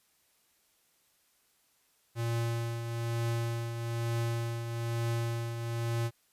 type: tone with tremolo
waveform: square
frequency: 116.54 Hz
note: A#2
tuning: in tune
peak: -29 dBFS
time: 2.15-6.11 s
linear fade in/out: 50 ms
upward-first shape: triangle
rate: 1.1 Hz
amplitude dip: 55%
effects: white hiss -70 dBFS RMS until 6.32 s + resampled to 32000 Hz